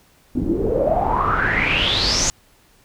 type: noise with low-pass filter sweep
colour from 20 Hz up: pink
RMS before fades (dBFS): -19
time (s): 0.35-2.3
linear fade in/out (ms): 0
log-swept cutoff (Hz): 250 to 6800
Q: 9
effects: pink hiss -55 dBFS RMS until 2.84 s